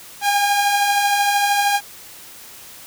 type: beating tone pair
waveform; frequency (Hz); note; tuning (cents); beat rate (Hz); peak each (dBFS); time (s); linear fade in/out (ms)
sawtooth; 799 / 812; G5 / G#5; +33 / -39; 13; -21 / -12; 0.21-1.81; 50
effects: white hiss -40 dBFS RMS until 2.86 s